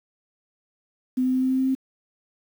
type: tone with pitch steps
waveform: sine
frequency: 255.2 / 256.7 / 258.2 / 259.7 / 261.2 / 262.7 / 264.2 Hz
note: C4 / C4 / C4 / C4 / C4 / C4 / C4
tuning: -43 / -33 / -23 / -13 / -3 / +7 / +17 cents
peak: -19 dBFS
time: 1.17-1.751 s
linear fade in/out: 10 ms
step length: 83 ms
effects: 8-bit